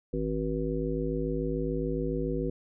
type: harmonic tone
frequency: 53.5 Hz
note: A1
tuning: 48 cents flat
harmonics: 1 / 3 / 5 / 7 / 9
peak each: -34 / -34 / -34 / -34 / -34 dBFS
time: 0.13-2.5 s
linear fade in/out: 5 ms
effects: none